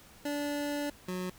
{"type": "tone pair in turn", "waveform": "25% pulse", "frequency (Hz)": [290.2, 182.81], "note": ["D4", "F#3"], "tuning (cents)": [-21, -21], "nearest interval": "minor sixth", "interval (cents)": 800, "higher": "first", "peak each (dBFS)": [-28, -30], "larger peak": "first", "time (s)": [[0.25, 0.9], [1.08, 1.3]], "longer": "first", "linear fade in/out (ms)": 5, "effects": ["pink hiss -56 dBFS RMS until 1.38 s"]}